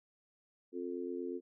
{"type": "harmonic tone", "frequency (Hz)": 88.4, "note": "F2", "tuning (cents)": 22, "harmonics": [3, 4, 5], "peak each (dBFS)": [-42, -40, -43], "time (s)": [0.72, 1.41], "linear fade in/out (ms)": 50, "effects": []}